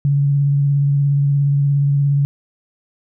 sine tone with vibrato, 141.5 Hz, C#3, 36 cents sharp, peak -12 dBFS, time 0.05-2.25 s, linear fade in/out 0 ms, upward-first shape sine, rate 17 Hz, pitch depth 20 cents each way, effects none

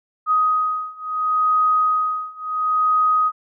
sine beating tone pair, 1253 / 1253.72 Hz, D#6 / D#6, +12 / +13 cents, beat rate 0.72 Hz, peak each -20 / -19 dBFS, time 0.26-3.32 s, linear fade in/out 50 ms, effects none

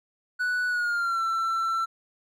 triangle tone with pitch glide, 1480 to 1341.6 Hz, F#6 to E6, 0 to +30 cents, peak -22 dBFS, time 0.39-1.86 s, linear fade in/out 20 ms, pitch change -170 cents, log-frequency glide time 0.68-1.22 s, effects none

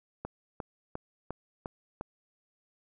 click train, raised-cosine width 1 ms, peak -22 dBFS, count 6, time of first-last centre 0.25-2.011 s, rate 2.84 Hz, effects none

